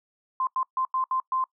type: tone bursts at uneven times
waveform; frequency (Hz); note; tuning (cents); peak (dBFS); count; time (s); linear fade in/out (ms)
sine; 1041; C6; -9; -23; 6; 0.4-0.47 / 0.56-0.63 / 0.77-0.85 / 0.94-1.04 / 1.11-1.2 / 1.32-1.44; 2
effects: noise-tail reverb RT60 0.1 s tail -23 dB re dry